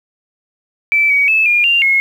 sine tone with pitch steps, 2322 / 2260 / 2611 / 2417 / 2784 / 2167 Hz, D7 / C#7 / E7 / D7 / F7 / C#7, -20 / +33 / -17 / +49 / -6 / -40 cents, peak -9 dBFS, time 0.92-2 s, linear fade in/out 0 ms, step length 180 ms, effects 7-bit

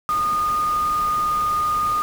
sine tone in noise, 1225 Hz, D#6, 27 cents flat, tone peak -18 dBFS, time 0.09-2.02 s, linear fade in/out 0 ms, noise pink, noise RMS -35 dBFS, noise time 0.09-2.02 s, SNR +14 dB, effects none

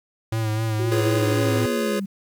square tone with vibrato, 110 Hz, A2, in tune, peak -22 dBFS, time 0.32-1.66 s, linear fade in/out 5 ms, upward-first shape sine, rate 3.9 Hz, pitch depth 38 cents each way
sine linear sweep, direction down, 372.1 to 191.1 Hz, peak -25 dBFS, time 0.79-2.06 s, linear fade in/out 10 ms
square chord, C# dominant seventh, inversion first, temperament just, 346.5 / 415.8 / 498.9 / 554.4 Hz, E#4 / G#4 / B4 / C#5, -14 / +2 / +17 / 0 cents, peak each -30 / -27 / -32 / -29 dBFS, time 0.91-2 s, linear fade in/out 10 ms
effects 9-bit

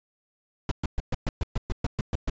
brown noise bursts, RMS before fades -25 dBFS, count 12, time 0.69-2.298 s, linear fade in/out 2 ms, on 24 ms, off 120 ms, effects resampled to 16000 Hz

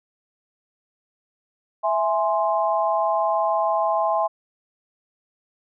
sine chord, E augmented, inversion none, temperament equal with one note detuned, 659.3 / 833 / 1046.5 Hz, E5 / G#5 / B#5, 0 / +5 / 0 cents, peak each -22 / -23 / -24 dBFS, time 1.83-4.28 s, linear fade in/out 20 ms, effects none

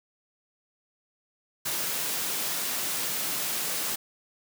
white high-pass noise, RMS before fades -30 dBFS, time 1.65-3.96 s, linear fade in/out 10 ms, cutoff 120 Hz, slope 48 dB/octave, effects none

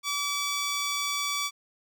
10% pulse tone, 1149 Hz, D6, 38 cents flat, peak -19 dBFS, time 0.03-1.51 s, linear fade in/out 50 ms, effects none

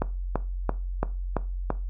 click train, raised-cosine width 1 ms, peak -10 dBFS, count 6, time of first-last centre 0.02-1.704 s, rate 2.97 Hz, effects noise-tail reverb RT60 0.3 s tail -17 dB re dry + added 45 Hz sine -28 dBFS peak until 1.89 s

